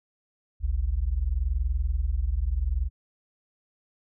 sine tone pair together, 49.99 / 70.7 Hz, G1 / C#2, +35 / +35 cents, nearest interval tritone, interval 600 cents, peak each -26 dBFS, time 0.6-2.9 s, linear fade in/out 50 ms, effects none

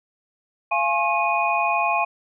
sine tone cluster, 688 / 840 / 1079 / 2479 Hz, F5 / G#5 / C#6 / D#7, -26 / +19 / -47 / -7 cents, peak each -24 dBFS, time 0.71-2.05 s, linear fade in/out 10 ms, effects none

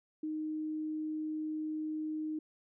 sine tone, 309.9 Hz, D#4, 7 cents flat, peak -34 dBFS, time 0.23-2.39 s, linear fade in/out 5 ms, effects none

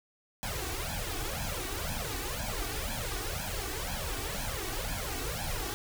pink noise with flanger, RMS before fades -35 dBFS, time 0.43-5.74 s, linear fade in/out 0 ms, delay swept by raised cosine 1.2 to 2.7 ms, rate 2 Hz, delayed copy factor +1, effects none

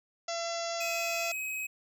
harmonic tone, 676 Hz, E5, 43 cents sharp, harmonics 1 / 2 / 3 / 4 / 5 / 6 / 7 / 8 / 9 / 10, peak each -34 / -42 / -45 / -46 / -46 / -48 / -44 / -44 / -45 / -45 dBFS, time 0.28-1.32 s, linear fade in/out 5 ms
square tone, 2539 Hz, D#7, 34 cents sharp, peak -34 dBFS, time 0.8-1.67 s, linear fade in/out 10 ms
effects none

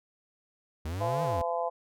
45% pulse exponential two-way sweep, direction up then down, 74 to 161.9 to 74 Hz, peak -32 dBFS, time 0.85-1.42 s, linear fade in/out 5 ms, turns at 1.23 s
harmonic tone, 170 Hz, F3, 46 cents flat, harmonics 3 / 4 / 5 / 6, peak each -33 / -31 / -35 / -36 dBFS, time 1-1.7 s, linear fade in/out 20 ms
effects none

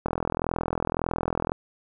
click train, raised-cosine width 1 ms, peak -11 dBFS, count 62, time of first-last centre 0.06-1.519 s, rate 41.8 Hz, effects none

